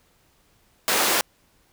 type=high-pass noise; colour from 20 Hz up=pink; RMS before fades=-21 dBFS; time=0.88-1.21 s; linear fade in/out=0 ms; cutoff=450 Hz; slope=12 dB/octave; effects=pink hiss -62 dBFS RMS until 1.72 s